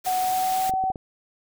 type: noise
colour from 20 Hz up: white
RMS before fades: -33 dBFS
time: 0.04-0.71 s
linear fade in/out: 20 ms
type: tone with pitch glide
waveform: sine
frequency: 740 to 759 Hz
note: F#5 to F#5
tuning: 0 to +44 cents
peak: -21 dBFS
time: 0.06-0.92 s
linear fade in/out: 10 ms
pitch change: +44 cents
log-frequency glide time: 0.18-0.74 s
type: clicks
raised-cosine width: 2 ms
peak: -23 dBFS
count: 5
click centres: 0.695 / 0.738 / 0.839 / 0.902 / 0.958 s
effects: none